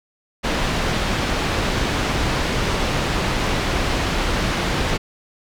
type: low-pass noise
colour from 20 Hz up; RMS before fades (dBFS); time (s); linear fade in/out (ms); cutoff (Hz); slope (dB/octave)
pink; -21; 0.43-4.98; 20; 4400; 12
effects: none